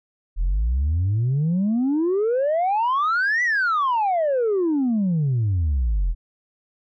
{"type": "exponential two-way sweep", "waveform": "sine", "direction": "up then down", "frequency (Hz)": [38.89, 1998, 38.89], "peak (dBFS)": -16, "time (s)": [0.36, 6.15], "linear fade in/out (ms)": 50, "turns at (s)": 3.43, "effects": ["tanh soft clip ceiling -16 dBFS"]}